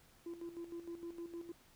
sine tone with tremolo, 340 Hz, F4, 46 cents flat, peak -40 dBFS, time 0.26-1.52 s, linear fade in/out 5 ms, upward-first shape square, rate 6.5 Hz, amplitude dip 70%, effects tanh soft clip ceiling -40 dBFS + pink hiss -66 dBFS RMS until 1.75 s

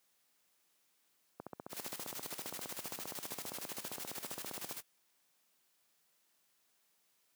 click train, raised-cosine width 1 ms, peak -29 dBFS, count 51, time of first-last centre 1.4-4.711 s, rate 15.1 Hz
white noise with tremolo, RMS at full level -43 dBFS, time 1.69-4.83 s, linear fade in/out 50 ms, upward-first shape square, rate 13 Hz, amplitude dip 65%
effects white hiss -75 dBFS RMS until 7.35 s + high-pass 150 Hz 12 dB/octave

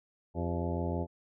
harmonic tone with a mistuned harmonic, 86.1 Hz, F2, 24 cents flat, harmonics 1 / 2 / 3 / 4 / 5 / 6 / 7 / 8 / 10, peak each -34 / -37 / -39 / -40 / -41 / -42 / -42 / -43 / -44 dBFS, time 0.34-1.07 s, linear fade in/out 50 ms, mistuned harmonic 5, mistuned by -84 cents, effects none

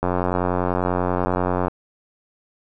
click train, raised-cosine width 1 ms, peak -7 dBFS, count 150, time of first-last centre 0.03-1.682 s, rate 90.2 Hz, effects none

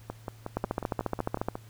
two click trains, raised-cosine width 1 ms, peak -14 / -20 dBFS, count 14 / 9, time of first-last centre 0.57-1.485 / 0.1-1.555 s, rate 14.2 / 5.5 Hz, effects added 111 Hz sine -49 dBFS peak until 1.69 s + pink hiss -58 dBFS RMS until 1.69 s

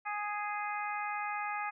harmonic tone, 415.3 Hz, G#4, in tune, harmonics 2 / 3 / 4 / 5 / 6, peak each -37 / -39 / -43 / -42 / -44 dBFS, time 0.05-1.71 s, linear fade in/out 20 ms, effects none

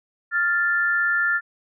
sine tone pair together, 1397.6 / 1760 Hz, F6 / A6, +1 / 0 cents, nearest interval major third, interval 399 cents, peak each -21 dBFS, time 0.31-1.41 s, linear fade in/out 50 ms, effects none

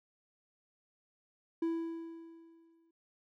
triangle tone with exponential decay, 330.6 Hz, E4, 5 cents sharp, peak -27 dBFS, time 1.62-2.91 s, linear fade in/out 5 ms, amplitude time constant 280 ms, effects none

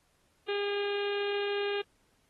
harmonic tone, 405.7 Hz, G#4, 41 cents flat, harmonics 1 / 2 / 3 / 4 / 5 / 6 / 7 / 8 / 9 / 10, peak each -30 / -42 / -47 / -40 / -50 / -42 / -44 / -46 / -48 / -55 dBFS, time 0.48-1.82 s, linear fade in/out 10 ms, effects pink hiss -71 dBFS RMS until 2.29 s + AAC 32 kbps

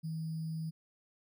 sine tone with sample-and-hold, 160.2 Hz, E3, 49 cents flat, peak -35 dBFS, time 0.03-0.71 s, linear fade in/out 20 ms, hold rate 4900 Hz, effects none

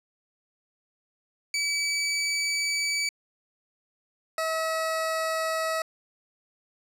20% pulse tone pair in turn, 2293 / 643.5 Hz, D7 / E5, -42 / -42 cents, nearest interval octave + minor seventh, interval 2200 cents, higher first, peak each -20 / -21 dBFS, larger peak first, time 1.54-3.09 / 4.38-5.82 s, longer first, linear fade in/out 2 ms, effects low-pass 12000 Hz 12 dB/octave

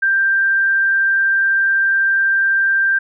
sine tone, 1579 Hz, G6, 12 cents sharp, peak -12 dBFS, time 0.02-2.99 s, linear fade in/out 10 ms, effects none

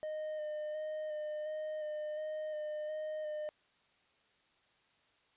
triangle tone with vibrato, 612 Hz, D#5, 29 cents flat, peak -35 dBFS, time 0.03-3.49 s, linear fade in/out 0 ms, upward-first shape square, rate 1.4 Hz, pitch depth 15 cents each way, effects white hiss -71 dBFS RMS until 5.36 s + resampled to 8000 Hz

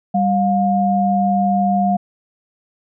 sine tone pair together, 196 / 710.3 Hz, G3 / F5, 0 / +29 cents, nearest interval octave + minor seventh, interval 2229 cents, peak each -16 dBFS, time 0.14-1.97 s, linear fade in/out 10 ms, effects none

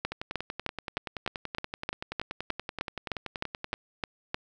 two click trains, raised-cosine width 0.3 ms, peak -18 / -13 dBFS, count 39 / 15, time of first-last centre 0.12-3.739 / 0.05-4.344 s, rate 10.5 / 3.26 Hz, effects none

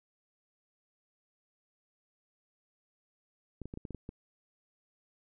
clicks, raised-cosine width 3 ms, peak -28 dBFS, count 8, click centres 3.617 / 3.656 / 3.739 / 3.774 / 3.852 / 3.907 / 3.947 / 4.091 s, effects none

